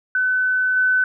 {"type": "tone with level steps", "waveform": "sine", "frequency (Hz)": 1510, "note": "F#6", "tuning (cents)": 35, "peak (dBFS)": [-16, -14], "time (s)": [0.15, 1.04], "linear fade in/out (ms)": 2, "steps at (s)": 0.76, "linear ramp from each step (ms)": 10, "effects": []}